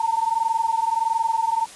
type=tone pair together; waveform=sine; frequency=895.5 / 917 Hz; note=A5 / A#5; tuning=+30 / -29 cents; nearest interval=unison; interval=41 cents; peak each=-22 dBFS; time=0-1.66 s; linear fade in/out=5 ms; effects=white hiss -42 dBFS RMS until 1.75 s + resampled to 24000 Hz